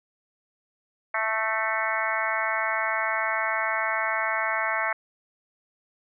harmonic tone with a mistuned harmonic, 220 Hz, A3, in tune, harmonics 3 / 4 / 5 / 6 / 7 / 8 / 9 / 10, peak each -32 / -32 / -32 / -32 / -32 / -32 / -32 / -32 dBFS, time 1.14-4.93 s, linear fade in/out 5 ms, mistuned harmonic 8, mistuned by +26 cents, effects none

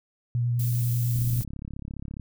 sine tone with vibrato, 120.3 Hz, B2, 45 cents flat, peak -22 dBFS, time 0.35-1.41 s, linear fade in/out 0 ms, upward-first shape triangle, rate 10 Hz, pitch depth 18 cents each way
violet noise, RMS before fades -36 dBFS, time 0.59-1.44 s, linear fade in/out 5 ms
click train, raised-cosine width 5 ms, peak -24 dBFS, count 37, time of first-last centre 1.16-2.197 s, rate 34.7 Hz
effects none

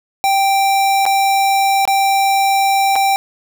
square tone with dropouts, 784 Hz, G5, in tune, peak -12 dBFS, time 0.24-3.16 s, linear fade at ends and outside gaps 0 ms, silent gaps 1.054-1.063 / 1.853-1.876 / 2.956-2.961 s, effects none

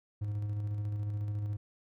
triangle tone with tremolo, 103.83 Hz, G#2, in tune, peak -29 dBFS, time 0.21-1.57 s, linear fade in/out 10 ms, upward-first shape square, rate 14 Hz, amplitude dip 25%, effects none

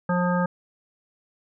harmonic tone, 177.9 Hz, F3, 32 cents sharp, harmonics 1 / 3 / 5 / 7 / 9, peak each -22 / -27 / -29 / -30 / -32 dBFS, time 0.09-0.46 s, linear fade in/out 5 ms, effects none

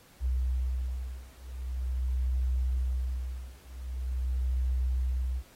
sine beating tone pair, 63.1 / 63.54 Hz, B1 / B1, +38 / +50 cents, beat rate 0.44 Hz, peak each -31 dBFS, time 0.2-5.43 s, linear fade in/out 50 ms, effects pink hiss -58 dBFS RMS until 5.55 s + AAC 48 kbps

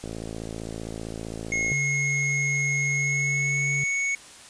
click train, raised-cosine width 2 ms, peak -21 dBFS, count 94, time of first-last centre 0.04-1.719 s, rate 55.4 Hz
square tone with pitch glide, 2163 to 2217 Hz, C#7 to C#7, -43 to 0 cents, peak -24 dBFS, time 1.52-4.15 s, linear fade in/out 2 ms, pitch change +43 cents, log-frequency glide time 2.92-3.71 s
triangle tone, 141.5 Hz, C#3, 36 cents sharp, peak -26 dBFS, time 1.71-3.84 s, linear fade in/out 5 ms
effects white hiss -46 dBFS RMS until 4.49 s + resampled to 22050 Hz

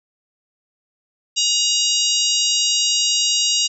harmonic tone with a mistuned harmonic, 950 Hz, A#5, 33 cents sharp, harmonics 3 / 4 / 5 / 6 / 7 / 8, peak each -21 / -22 / -23 / -24 / -24 / -25 dBFS, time 1.36-3.68 s, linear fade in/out 20 ms, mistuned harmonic 8, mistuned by -17 cents, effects none

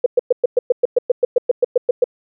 sine tone bursts, 491.8 Hz, B4, 7 cents flat, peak -8 dBFS, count 16, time 0.04-2.042 s, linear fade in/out 5 ms, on 22 ms, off 110 ms, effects none

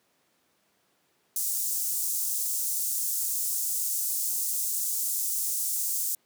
pink high-pass noise, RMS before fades -29 dBFS, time 1.36-6.15 s, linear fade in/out 2 ms, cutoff 7000 Hz, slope 24 dB/octave, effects pink hiss -69 dBFS RMS until 6.25 s + high-pass 200 Hz 12 dB/octave

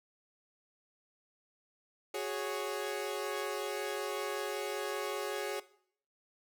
sawtooth chord, F# suspended second, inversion none, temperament equal, 370 / 415.3 / 554.4 Hz, F#4 / G#4 / C#5, 0 / 0 / 0 cents, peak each -36 / -34 / -36 dBFS, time 2.14-5.6 s, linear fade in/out 5 ms, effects noise-tail reverb RT60 0.6 s tail -18 dB re dry

